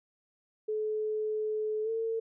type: tone with pitch glide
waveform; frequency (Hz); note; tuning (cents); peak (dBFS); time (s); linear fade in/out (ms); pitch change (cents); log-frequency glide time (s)
sine; 430 to 450.9; A4 to A4; -40 to +42; -29; 0.68-2.2; 10; +82; 1.83-1.9
effects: none